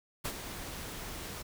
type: noise with ADSR envelope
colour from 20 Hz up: pink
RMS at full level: -34 dBFS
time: 0.24-1.43 s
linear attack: 16 ms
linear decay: 70 ms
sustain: -8 dB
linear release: 19 ms
effects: none